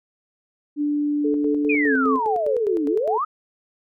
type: tone with pitch glide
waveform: sine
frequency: 293.7 to 264.7 Hz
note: D4 to C4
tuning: 0 to +20 cents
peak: -19 dBFS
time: 0.76-2.2 s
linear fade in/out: 50 ms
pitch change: -180 cents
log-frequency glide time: 1.86-1.94 s
type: tone with tremolo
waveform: sine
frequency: 436.2 Hz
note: A4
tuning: 15 cents flat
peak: -21 dBFS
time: 1.24-3.18 s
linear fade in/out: 10 ms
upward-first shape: square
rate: 4.9 Hz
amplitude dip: 65%
type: exponential two-way sweep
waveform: sine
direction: down then up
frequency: 2543 to 277.2 to 1321 Hz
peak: -20 dBFS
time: 1.69-3.25 s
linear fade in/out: 10 ms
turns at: 2.87 s
effects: none